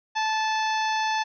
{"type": "harmonic tone", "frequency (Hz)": 873, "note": "A5", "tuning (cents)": -14, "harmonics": [1, 2, 3, 4, 5, 6, 7], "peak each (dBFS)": [-24, -30, -34, -36, -38, -40, -41], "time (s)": [0.15, 1.24], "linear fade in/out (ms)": 20, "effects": []}